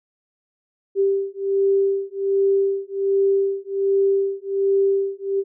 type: beating tone pair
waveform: sine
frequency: 392.1 / 393.4 Hz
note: G4 / G4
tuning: 0 / +6 cents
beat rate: 1.3 Hz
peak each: -20 dBFS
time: 0.95-5.44 s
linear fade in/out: 50 ms
effects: none